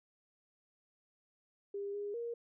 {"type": "tone with pitch steps", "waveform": "sine", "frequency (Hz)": [401.7, 409.1, 469.7], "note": ["G4", "G#4", "A#4"], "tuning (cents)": [42, -26, 13], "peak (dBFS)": -37, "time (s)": [1.74, 2.34], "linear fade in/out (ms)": 5, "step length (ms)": 200, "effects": []}